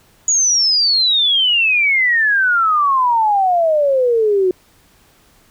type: exponential sweep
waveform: sine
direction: down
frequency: 6850 to 360.7 Hz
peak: -11 dBFS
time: 0.28-4.51 s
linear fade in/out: 2 ms
effects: pink hiss -52 dBFS RMS until 5.5 s